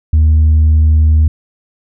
sine tone, 77.78 Hz, D#2, in tune, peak -3 dBFS, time 0.13-1.28 s, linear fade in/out 5 ms, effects tanh soft clip ceiling -4 dBFS

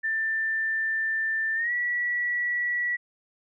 sine tone with pitch glide, 1780 to 1941.1 Hz, A6 to B6, +20 to -30 cents, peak -24 dBFS, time 0.03-2.97 s, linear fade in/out 20 ms, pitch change +150 cents, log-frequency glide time 1.55-1.72 s, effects none

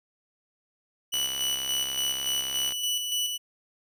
sawtooth tone with tremolo, 2960 Hz, F#7, in tune, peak -22 dBFS, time 1.12-3.38 s, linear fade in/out 20 ms, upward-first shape square, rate 3.5 Hz, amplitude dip 40%
click train, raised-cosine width 0.2 ms, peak -20 dBFS, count 107, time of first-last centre 1.14-2.722 s, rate 67 Hz
effects none

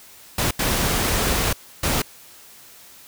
pink noise bursts at uneven times, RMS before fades -21 dBFS, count 3, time 0.38-0.51 / 0.59-1.53 / 1.83-2.02 s, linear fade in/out 5 ms, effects white hiss -46 dBFS RMS until 3.07 s

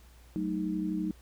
sine chord, D# diminished, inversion first, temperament equal with one note detuned, 187.8 / 220 / 311.1 Hz, F#3 / A3 / D#4, +26 / 0 / 0 cents, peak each -33 / -37 / -32 dBFS, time 0.36-1.11 s, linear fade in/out 0 ms, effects added 60 Hz sine -53 dBFS peak until 1.21 s + pink hiss -61 dBFS RMS until 1.21 s

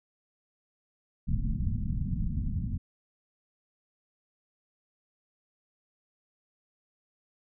pink low-pass noise, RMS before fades -30 dBFS, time 1.27-2.78 s, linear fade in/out 10 ms, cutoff 230 Hz, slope 48 dB/octave, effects none

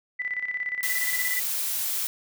sine tone with tremolo, 1989 Hz, B6, 12 cents sharp, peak -25 dBFS, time 0.19-1.4 s, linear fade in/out 10 ms, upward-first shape square, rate 17 Hz, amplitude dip 65%
blue noise, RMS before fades -28 dBFS, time 0.83-2.07 s, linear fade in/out 0 ms
effects none

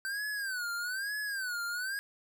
square tone with vibrato, 1541 Hz, G6, 30 cents flat, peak -34 dBFS, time 0.05-1.99 s, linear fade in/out 0 ms, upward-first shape sine, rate 1.1 Hz, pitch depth 170 cents each way, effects none

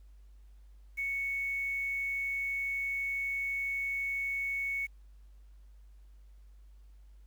sine tone with quantisation, 2217 Hz, C#7, in tune, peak -31 dBFS, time 0.97-4.87 s, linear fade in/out 20 ms, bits 9, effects added 50 Hz sine -52 dBFS peak until 7.26 s + pink hiss -75 dBFS RMS until 7.26 s

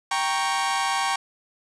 sawtooth chord, G diminished, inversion none, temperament equal, 784 / 932.3 / 1108.7 Hz, G5 / Bb5 / Db6, 0 / 0 / 0 cents, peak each -22 / -24 / -23 dBFS, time 0.11-1.16 s, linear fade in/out 5 ms, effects resampled to 22050 Hz + 7-bit

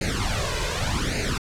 pink noise with flanger, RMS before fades -25 dBFS, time 0.01-1.38 s, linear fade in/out 5 ms, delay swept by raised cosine 0.44 to 2.04 ms, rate 0.86 Hz, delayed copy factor +0.8, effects low-pass 7000 Hz 12 dB/octave

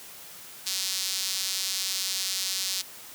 sawtooth tone with high-pass filter, 190.2 Hz, F#3, 48 cents sharp, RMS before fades -30 dBFS, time 0.66-2.82 s, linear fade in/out 10 ms, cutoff 4500 Hz, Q 1.7, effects white hiss -45 dBFS RMS until 3.14 s + high-pass 80 Hz 12 dB/octave

